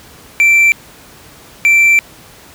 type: tone bursts at uneven times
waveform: triangle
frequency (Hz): 2343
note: D7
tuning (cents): -5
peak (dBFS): -4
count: 2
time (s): 0.4-0.72 / 1.65-1.99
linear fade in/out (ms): 0
effects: pink hiss -39 dBFS RMS until 2.54 s + high-pass 60 Hz 12 dB/octave